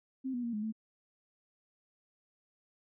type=tone with pitch steps; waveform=sine; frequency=262.8 / 243.8 / 235 / 211.1 / 219.7 Hz; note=C4 / B3 / A#3 / G#3 / A3; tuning=+8 / -22 / +14 / +29 / -2 cents; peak=-33 dBFS; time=0.24-0.725 s; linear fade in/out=20 ms; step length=97 ms; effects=none